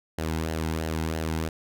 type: tone with flanger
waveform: sawtooth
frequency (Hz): 79.9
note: D#2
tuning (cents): +47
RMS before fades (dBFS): -29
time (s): 0.18-1.49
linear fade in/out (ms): 5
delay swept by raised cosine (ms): 0.83 to 1.75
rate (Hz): 3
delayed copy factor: -0.5
effects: none